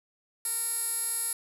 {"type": "tone with band-pass filter", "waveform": "15% pulse", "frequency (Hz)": 460.9, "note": "A#4", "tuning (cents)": -20, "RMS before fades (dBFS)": -31, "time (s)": [0.45, 1.33], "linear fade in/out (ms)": 2, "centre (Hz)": 11000, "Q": 6.3, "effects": []}